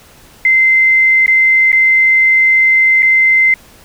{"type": "tone with dropouts", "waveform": "sine", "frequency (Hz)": 2074, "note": "C7", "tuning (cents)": -16, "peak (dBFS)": -6, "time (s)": [0.45, 3.54], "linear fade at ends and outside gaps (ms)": 2, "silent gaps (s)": [[1.262, 1.279], [1.719, 1.728], [3.023, 3.028]], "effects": ["pink hiss -42 dBFS RMS until 3.84 s"]}